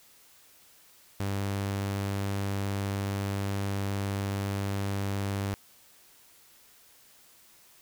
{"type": "tone", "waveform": "sawtooth", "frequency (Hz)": 99.2, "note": "G2", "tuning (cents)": 21, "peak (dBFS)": -25, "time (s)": [1.2, 5.54], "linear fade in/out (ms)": 0, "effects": ["white hiss -58 dBFS RMS until 7.81 s"]}